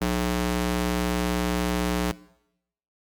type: tone with high-pass filter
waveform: square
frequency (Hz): 60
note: B1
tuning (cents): -49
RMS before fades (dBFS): -24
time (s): 0.01-2.12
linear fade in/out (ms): 10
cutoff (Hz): 140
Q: 0.84
effects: noise-tail reverb RT60 0.8 s tail -20 dB re dry + MP3 96 kbps